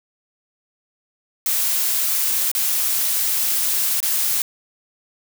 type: noise with dropouts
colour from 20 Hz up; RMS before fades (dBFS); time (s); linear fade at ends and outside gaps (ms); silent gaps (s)
blue; -20; 1.46-4.42; 1; 2.516-2.55 / 4.004-4.028
effects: none